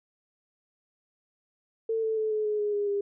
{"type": "tone with pitch steps", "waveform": "sine", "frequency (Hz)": [448.4, 441.7, 435.1, 428.6, 422.3, 416, 409.8, 403.7], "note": ["A4", "A4", "A4", "A4", "G#4", "G#4", "G#4", "G#4"], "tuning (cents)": [33, 7, -19, -45, 29, 3, -23, -49], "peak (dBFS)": -25, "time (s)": [1.89, 3.01], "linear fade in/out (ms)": 5, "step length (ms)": 140, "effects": []}